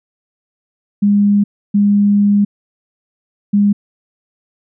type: tone bursts at uneven times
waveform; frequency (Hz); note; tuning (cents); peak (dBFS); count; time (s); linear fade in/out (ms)
sine; 203.7; G#3; -33; -8; 3; 1.02-1.44 / 1.74-2.45 / 3.53-3.73; 10
effects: none